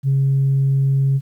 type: tone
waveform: sine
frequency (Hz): 136.4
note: C#3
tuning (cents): -28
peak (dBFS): -12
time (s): 0.03-1.21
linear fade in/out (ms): 50
effects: tanh soft clip ceiling -10 dBFS + 9-bit